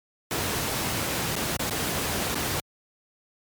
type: noise with dropouts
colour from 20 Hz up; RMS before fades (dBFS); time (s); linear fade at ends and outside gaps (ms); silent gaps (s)
pink; -27; 0.31-2.6; 1; 1.355-1.363 / 1.567-1.594 / 1.698-1.708 / 2.346-2.354
effects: high-pass 80 Hz 12 dB/octave + MP3 96 kbps